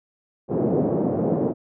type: band-pass noise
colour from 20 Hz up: white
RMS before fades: -22 dBFS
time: 0.48-1.54 s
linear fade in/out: 50 ms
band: 130 to 520 Hz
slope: 24 dB/octave
effects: none